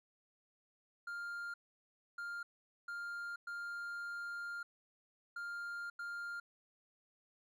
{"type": "tone bursts at uneven times", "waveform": "triangle", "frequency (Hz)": 1401, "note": "F6", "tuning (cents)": 5, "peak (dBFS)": -39, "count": 6, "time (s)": [[1.07, 1.54], [2.18, 2.43], [2.88, 3.36], [3.47, 4.63], [5.36, 5.9], [5.99, 6.4]], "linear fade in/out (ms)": 5, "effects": []}